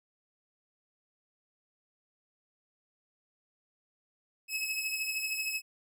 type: beating tone pair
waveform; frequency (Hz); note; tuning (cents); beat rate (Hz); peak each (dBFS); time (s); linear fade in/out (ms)
sawtooth; 2573 / 2586; E7 / E7; -43 / -34; 13; -30 / -35; 4.48-5.62; 50
effects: none